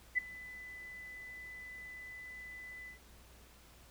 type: tone with ADSR envelope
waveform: sine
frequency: 2000 Hz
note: B6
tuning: 21 cents sharp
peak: -25 dBFS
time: 0.15-2.99 s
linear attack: 30 ms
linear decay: 10 ms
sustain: -21 dB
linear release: 110 ms
effects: added 60 Hz sine -61 dBFS peak until 3.9 s + pink hiss -61 dBFS RMS until 3.9 s